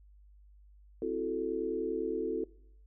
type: chord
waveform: sine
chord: F# half-diminished seventh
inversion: second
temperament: equal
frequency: 261.6 / 329.6 / 370 / 440 Hz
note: C4 / E4 / F#4 / A4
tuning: 0 / 0 / 0 / 0 cents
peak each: -40 / -37 / -36 / -34 dBFS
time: 1.02-2.44 s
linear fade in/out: 2 ms
effects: noise-tail reverb RT60 0.7 s tail -22 dB re dry + added 50 Hz sine -55 dBFS peak until 2.86 s